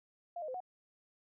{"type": "tone with pitch steps", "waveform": "sine", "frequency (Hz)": [695, 619, 513, 734], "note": ["F5", "D#5", "C5", "F#5"], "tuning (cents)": [-9, -9, -34, -14], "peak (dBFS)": -38, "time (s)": [0.36, 0.604], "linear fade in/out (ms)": 5, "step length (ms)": 61, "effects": []}